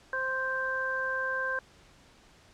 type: harmonic tone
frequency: 523.3 Hz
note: C5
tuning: in tune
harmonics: 1 / 2 / 3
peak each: -36 / -36 / -30 dBFS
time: 0.13-1.59 s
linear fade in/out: 2 ms
effects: pink hiss -58 dBFS RMS until 2.53 s + low-pass 7000 Hz 12 dB/octave